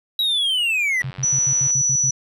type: linear sweep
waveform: triangle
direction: down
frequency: 3898 to 1915 Hz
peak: -16 dBFS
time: 0.19-1.02 s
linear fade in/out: 2 ms
type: click train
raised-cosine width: 0.3 ms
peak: -23 dBFS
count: 65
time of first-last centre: 1.01-1.706 s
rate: 92 Hz
type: tone bursts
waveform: sine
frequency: 132.3 Hz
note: C3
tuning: 20 cents sharp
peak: -24 dBFS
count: 8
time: 1.04-2.101 s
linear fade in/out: 5 ms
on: 67 ms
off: 75 ms
type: tone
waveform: sine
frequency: 5920 Hz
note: F#8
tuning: in tune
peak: -16 dBFS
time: 1.23-2.11 s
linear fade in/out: 5 ms
effects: none